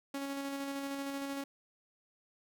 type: tone with tremolo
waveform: sawtooth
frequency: 277.2 Hz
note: C#4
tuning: in tune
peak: -32 dBFS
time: 0.14-1.44 s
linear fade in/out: 5 ms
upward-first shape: square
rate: 13 Hz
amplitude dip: 25%
effects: none